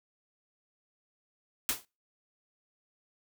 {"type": "noise with exponential decay", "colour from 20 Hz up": "white", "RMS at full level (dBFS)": -25, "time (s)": [1.69, 1.85], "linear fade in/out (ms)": 0, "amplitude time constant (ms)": 33, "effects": ["noise-tail reverb RT60 0.3 s tail -26 dB re dry"]}